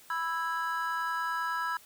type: chord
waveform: triangle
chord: E major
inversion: second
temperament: just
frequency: 988.9 / 1318.5 / 1648.1 Hz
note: B5 / E6 / G#6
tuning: +2 / 0 / -14 cents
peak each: -32 / -32 / -33 dBFS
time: 0.1-1.77 s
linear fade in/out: 2 ms
effects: white hiss -56 dBFS RMS until 1.85 s